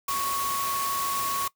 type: tone in noise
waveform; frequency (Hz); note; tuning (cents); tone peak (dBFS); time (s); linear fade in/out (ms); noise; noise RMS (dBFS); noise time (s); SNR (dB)
sine; 1108.7; C#6; 0; -27; 0.08-1.48; 5; white; -32; 0.08-1.48; +2
effects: noise-tail reverb RT60 0.1 s tail -20 dB re dry